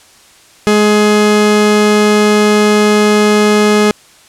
45% pulse tone pair together, 210 / 420 Hz, G#3 / G#4, +19 / +19 cents, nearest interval octave, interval 1200 cents, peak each -10 dBFS, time 0.67-3.91 s, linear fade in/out 0 ms, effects white hiss -43 dBFS RMS until 4.28 s + low-pass 9000 Hz 12 dB/octave

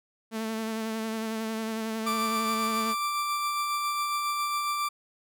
sawtooth tone with vibrato, 221.8 Hz, A3, 14 cents sharp, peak -26 dBFS, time 0.31-2.95 s, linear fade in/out 50 ms, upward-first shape sine, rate 11 Hz, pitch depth 23 cents each way
40% pulse tone with tremolo, 1174.7 Hz, D6, in tune, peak -25 dBFS, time 2.06-4.89 s, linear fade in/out 10 ms, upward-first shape sine, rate 7.3 Hz, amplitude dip 25%
effects none

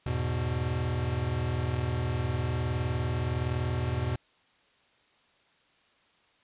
square chord, E major, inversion none, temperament equal, 82.41 / 103.83 / 123.47 Hz, E2 / G#2 / B2, 0 / 0 / 0 cents, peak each -33 / -36 / -31 dBFS, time 0.06-4.16 s, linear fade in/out 5 ms, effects white hiss -65 dBFS RMS until 6.43 s + resampled to 8000 Hz

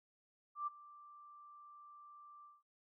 sine tone with ADSR envelope, 1177 Hz, D6, 3 cents sharp, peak -35 dBFS, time 0.55-2.63 s, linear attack 120 ms, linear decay 17 ms, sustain -20 dB, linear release 190 ms, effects none

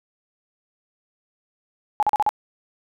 sine tone bursts, 843 Hz, G#5, 26 cents sharp, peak -15 dBFS, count 5, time 2-2.291 s, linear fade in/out 0 ms, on 27 ms, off 39 ms, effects none

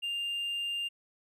sine tone with hard clipping, 2800 Hz, F7, 4 cents sharp, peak -32 dBFS, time 0.02-0.89 s, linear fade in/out 20 ms, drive 2 dB, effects none

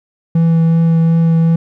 triangle tone with vibrato, 164.81 Hz, E3, in tune, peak -6 dBFS, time 0.35-1.56 s, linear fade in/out 5 ms, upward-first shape triangle, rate 2.7 Hz, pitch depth 11 cents each way, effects none

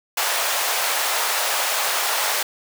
pink high-pass noise, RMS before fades -22 dBFS, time 0.17-2.43 s, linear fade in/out 5 ms, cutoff 610 Hz, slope 24 dB/octave, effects none

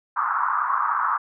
white band-pass noise, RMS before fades -23 dBFS, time 0.16-1.18 s, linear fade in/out 10 ms, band 990 to 1300 Hz, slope 48 dB/octave, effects none

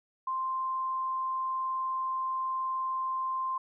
sine tone, 1046.5 Hz, C6, in tune, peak -29 dBFS, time 0.27-3.58 s, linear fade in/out 5 ms, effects none

